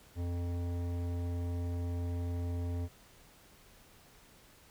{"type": "tone with hard clipping", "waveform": "sine", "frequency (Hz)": 87.1, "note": "F2", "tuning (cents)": -4, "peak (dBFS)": -35, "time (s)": [0.15, 2.89], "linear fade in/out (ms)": 50, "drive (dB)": 14, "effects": ["pink hiss -60 dBFS RMS until 4.7 s"]}